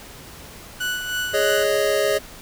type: tone with tremolo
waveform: 30% pulse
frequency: 1480 Hz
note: F#6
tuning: in tune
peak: -19 dBFS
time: 0.8-1.64 s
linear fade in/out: 10 ms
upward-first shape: sine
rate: 3.2 Hz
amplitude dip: 50%
type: chord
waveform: square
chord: Ab suspended fourth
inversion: none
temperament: equal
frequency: 415.3 / 554.4 / 622.3 Hz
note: Ab4 / Db5 / Eb5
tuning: 0 / 0 / 0 cents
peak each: -23 dBFS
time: 1.33-2.19 s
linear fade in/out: 20 ms
effects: pink hiss -41 dBFS RMS until 2.41 s